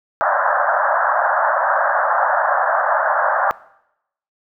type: band-pass noise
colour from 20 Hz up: pink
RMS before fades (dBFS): -17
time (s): 0.21-3.51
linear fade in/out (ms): 0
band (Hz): 570 to 1700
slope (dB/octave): 96
effects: noise-tail reverb RT60 0.8 s tail -21 dB re dry